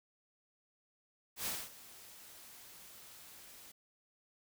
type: noise with ADSR envelope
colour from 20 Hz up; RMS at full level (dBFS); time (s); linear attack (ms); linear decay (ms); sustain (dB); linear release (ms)
white; -37; 1.36-3.72; 100; 230; -18; 9
effects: none